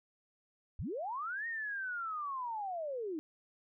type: linear two-way sweep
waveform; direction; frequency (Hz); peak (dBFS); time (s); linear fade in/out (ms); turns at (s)
sine; up then down; 47.95 to 1874 to 296.2; -36; 0.79-3.19; 0; 1.47
effects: none